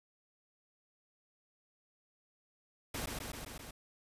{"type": "noise with echo", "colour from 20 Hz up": "pink", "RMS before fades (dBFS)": -39, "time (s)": [2.94, 3.06], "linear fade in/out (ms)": 5, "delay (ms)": 130, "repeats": 5, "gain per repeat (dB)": -2, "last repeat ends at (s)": 3.71, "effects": ["resampled to 32000 Hz"]}